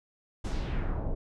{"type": "noise with low-pass filter sweep", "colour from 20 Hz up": "brown", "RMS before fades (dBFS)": -31, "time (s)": [0.44, 1.15], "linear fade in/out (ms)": 10, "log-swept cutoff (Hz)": [8800, 500], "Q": 1.4, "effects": []}